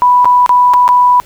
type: tone with dropouts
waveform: sine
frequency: 987 Hz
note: B5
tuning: 1 cent flat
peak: -4 dBFS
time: 0.02-1.2 s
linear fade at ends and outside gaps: 0 ms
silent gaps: 0.246-0.255 / 0.462-0.493 / 0.736-0.74 / 0.879-0.889 s
effects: pink hiss -41 dBFS RMS until 1.25 s